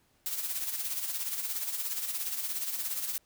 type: noise with tremolo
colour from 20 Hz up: blue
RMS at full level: -32 dBFS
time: 0.26-3.18 s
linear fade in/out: 0 ms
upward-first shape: sine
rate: 17 Hz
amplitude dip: 55%
effects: pink hiss -69 dBFS RMS until 3.25 s